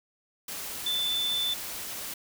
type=tone in noise; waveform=sine; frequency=3520 Hz; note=A7; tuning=in tune; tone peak=-26 dBFS; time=0.86-1.54 s; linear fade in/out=5 ms; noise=white; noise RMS=-37 dBFS; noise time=0.48-2.14 s; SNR=+8 dB; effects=none